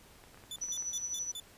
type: clicks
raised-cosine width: 0.5 ms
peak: -39 dBFS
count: 9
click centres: 0.239 / 0.345 / 0.375 / 0.438 / 0.585 / 0.639 / 0.686 / 0.776 / 0.824 s
type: tone bursts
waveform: sawtooth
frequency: 3497 Hz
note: A7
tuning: 11 cents flat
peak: -36 dBFS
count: 5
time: 0.51-1.4 s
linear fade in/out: 2 ms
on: 50 ms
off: 160 ms
type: tone with tremolo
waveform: sine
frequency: 5940 Hz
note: F#8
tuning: 6 cents sharp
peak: -32 dBFS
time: 0.61-1.32 s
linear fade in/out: 10 ms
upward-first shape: triangle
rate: 12 Hz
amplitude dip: 65%
effects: pink hiss -58 dBFS RMS until 1.57 s + resampled to 32000 Hz